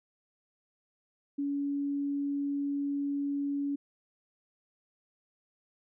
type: tone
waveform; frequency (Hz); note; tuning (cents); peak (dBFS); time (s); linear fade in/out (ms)
sine; 283; C#4; +36; -29; 1.38-3.76; 10
effects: none